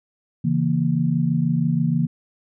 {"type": "chord", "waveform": "sine", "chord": "A# diminished", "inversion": "first", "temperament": "equal", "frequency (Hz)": [138.59, 164.81, 233.1], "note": ["C#3", "E3", "A#3"], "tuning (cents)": [0, 0, 0], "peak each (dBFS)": [-23, -20, -23], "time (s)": [0.44, 2.07], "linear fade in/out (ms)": 10, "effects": []}